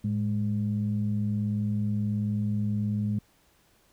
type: tone pair together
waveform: sine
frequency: 108.56 / 207.2 Hz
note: A2 / G#3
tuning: -23 / -4 cents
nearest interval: major seventh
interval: 1119 cents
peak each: -27 dBFS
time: 0.04-3.19 s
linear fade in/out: 5 ms
effects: tanh soft clip ceiling -18 dBFS + pink hiss -64 dBFS RMS until 3.92 s